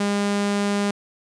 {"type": "tone", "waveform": "sawtooth", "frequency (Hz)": 202.8, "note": "G#3", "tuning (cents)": -41, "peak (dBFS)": -16, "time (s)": [0, 0.91], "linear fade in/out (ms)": 5, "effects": ["resampled to 22050 Hz"]}